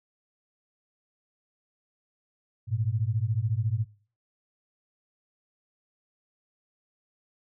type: beating tone pair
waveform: sine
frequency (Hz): 103.6 / 117.6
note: G#2 / A#2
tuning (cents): -4 / +16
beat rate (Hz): 14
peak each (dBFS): -28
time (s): 2.67-3.86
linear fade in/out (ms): 50
effects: noise-tail reverb RT60 0.4 s tail -19 dB re dry

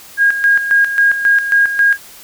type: tone with tremolo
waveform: sine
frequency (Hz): 1629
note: G#6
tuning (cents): -34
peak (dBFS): -7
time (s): 0.17-1.98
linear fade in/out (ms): 50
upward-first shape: square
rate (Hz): 3.7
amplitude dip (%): 65
effects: white hiss -38 dBFS RMS until 2.23 s

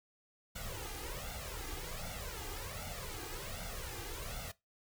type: noise with flanger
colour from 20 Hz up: pink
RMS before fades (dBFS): -43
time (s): 0.55-4.52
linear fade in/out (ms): 10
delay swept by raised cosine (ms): 1.4 to 2.5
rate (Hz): 1.3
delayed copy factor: +0.8
effects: noise-tail reverb RT60 0.2 s tail -20 dB re dry

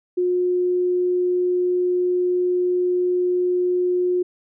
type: tone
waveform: sine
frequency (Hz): 359.7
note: F#4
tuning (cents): -49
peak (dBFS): -17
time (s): 0.17-4.23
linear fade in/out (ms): 10
effects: none

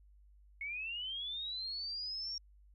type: linear sweep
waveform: sine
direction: up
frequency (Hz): 2178 to 5588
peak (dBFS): -38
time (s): 0.61-2.38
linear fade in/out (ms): 2
effects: added 50 Hz sine -59 dBFS peak until 2.74 s

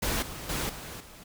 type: noise with level steps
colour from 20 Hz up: pink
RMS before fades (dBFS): -29 / -40 / -31 / -41 / -49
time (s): 0.02-1.24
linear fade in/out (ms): 10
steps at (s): 0.22 / 0.49 / 0.69 / 1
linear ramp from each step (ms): 5
effects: none

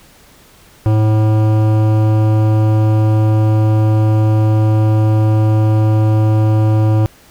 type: tone with hard clipping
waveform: sine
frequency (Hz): 108.3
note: A2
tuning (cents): -27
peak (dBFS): -11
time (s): 0.86-7.06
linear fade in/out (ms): 0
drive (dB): 15
effects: pink hiss -45 dBFS RMS until 7.3 s

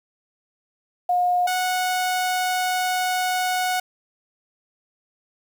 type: tone pair in turn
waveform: sine / sawtooth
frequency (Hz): 716 / 735.3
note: F5 / F#5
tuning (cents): +43 / -11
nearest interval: unison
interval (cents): 46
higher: second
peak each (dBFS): -17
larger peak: neither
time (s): 1.09-1.47 / 1.47-3.8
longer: second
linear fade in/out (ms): 5
effects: 8-bit

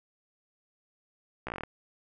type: slowing click train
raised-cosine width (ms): 0.5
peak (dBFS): -20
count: 9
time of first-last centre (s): 1.47-1.635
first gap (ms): 15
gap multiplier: 1.09
effects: none

